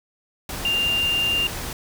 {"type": "tone in noise", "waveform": "sine", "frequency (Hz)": 2794, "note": "F7", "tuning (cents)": 0, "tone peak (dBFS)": -19, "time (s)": [0.65, 1.47], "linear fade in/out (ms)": 2, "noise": "pink", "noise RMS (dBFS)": -31, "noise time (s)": [0.49, 1.73], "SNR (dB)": 9, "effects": []}